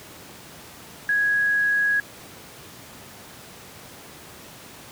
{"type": "tone", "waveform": "sine", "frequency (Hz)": 1661.2, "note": "G#6", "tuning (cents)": 0, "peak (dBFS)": -18, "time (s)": [1.09, 2], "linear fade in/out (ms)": 2, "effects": ["pink hiss -43 dBFS RMS until 4.91 s", "high-pass 100 Hz 12 dB/octave"]}